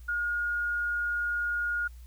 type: tone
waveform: sine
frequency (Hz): 1430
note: F6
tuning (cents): +41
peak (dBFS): -27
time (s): 0.08-1.88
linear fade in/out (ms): 10
effects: added 60 Hz sine -44 dBFS peak until 2.06 s + white hiss -63 dBFS RMS until 2.06 s